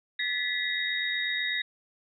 sine tone cluster, 1725 / 1952 / 2040 / 3753 Hz, A6 / B6 / C7 / A#7, -35 / -21 / -44 / +11 cents, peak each -35 / -31 / -36 / -31 dBFS, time 0.19-1.62 s, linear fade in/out 5 ms, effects none

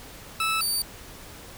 20% pulse tone pair in turn, 1311 / 4604 Hz, E6 / D8, -10 / -35 cents, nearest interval octave + minor seventh, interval 2175 cents, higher second, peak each -18 dBFS, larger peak neither, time 0.4-0.61 / 0.61-0.82 s, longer neither, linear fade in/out 2 ms, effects pink hiss -44 dBFS RMS until 1.57 s

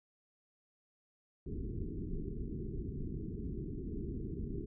pink low-pass noise, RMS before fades -40 dBFS, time 1.46-4.66 s, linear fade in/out 5 ms, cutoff 420 Hz, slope 96 dB/octave, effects none

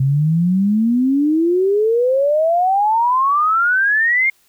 sine exponential sweep, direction up, 130.81 to 2160 Hz, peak -12 dBFS, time 0-4.3 s, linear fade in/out 5 ms, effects white hiss -57 dBFS RMS until 4.48 s

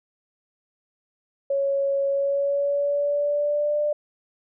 sine tone with pitch glide, 554 to 593.8 Hz, C#5 to D5, -1 to +19 cents, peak -20 dBFS, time 1.5-3.93 s, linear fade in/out 5 ms, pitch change +120 cents, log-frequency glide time 2.08-3.79 s, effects none

